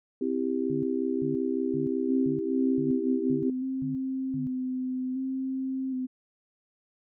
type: chord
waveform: sine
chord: C major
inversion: none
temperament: just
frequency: 261.6 / 327 / 392.4 Hz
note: C4 / E4 / G4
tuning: 0 / -14 / +2 cents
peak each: -29 / -31 / -30 dBFS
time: 0.21-3.5 s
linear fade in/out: 5 ms
type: tone bursts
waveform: sine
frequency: 146.4 Hz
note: D3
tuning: 5 cents flat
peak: -34 dBFS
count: 8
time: 0.7-4.47 s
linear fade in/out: 0 ms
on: 130 ms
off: 390 ms
type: tone with vibrato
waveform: sine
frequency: 260 Hz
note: C4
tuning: 11 cents flat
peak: -28 dBFS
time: 2.08-6.07 s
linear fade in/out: 20 ms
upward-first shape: square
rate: 0.65 Hz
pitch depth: 24 cents each way
effects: none

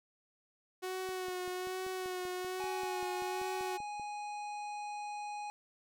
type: tone with vibrato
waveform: sawtooth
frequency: 368.7 Hz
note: F#4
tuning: 6 cents flat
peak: -33 dBFS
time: 0.82-3.78 s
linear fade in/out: 20 ms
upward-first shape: sine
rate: 1.2 Hz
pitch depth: 25 cents each way
type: click train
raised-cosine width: 2 ms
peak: -39 dBFS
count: 16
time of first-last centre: 1.09-3.997 s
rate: 5.16 Hz
type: harmonic tone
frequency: 830.6 Hz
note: G#5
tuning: in tune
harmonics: 1 / 3 / 5 / 7 / 9 / 10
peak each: -39 / -50 / -57 / -61 / -62 / -64 dBFS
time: 2.6-5.5 s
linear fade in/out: 0 ms
effects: none

